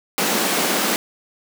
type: high-pass noise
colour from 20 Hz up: pink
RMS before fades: -20 dBFS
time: 0.18-0.96 s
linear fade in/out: 0 ms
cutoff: 180 Hz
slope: 48 dB/octave
effects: none